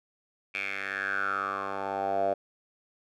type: tone with band-pass filter sweep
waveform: 10% pulse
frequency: 98 Hz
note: G2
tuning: in tune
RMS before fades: -31 dBFS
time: 0.54-2.34 s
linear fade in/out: 10 ms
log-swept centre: 2400 to 630 Hz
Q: 7.4
effects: none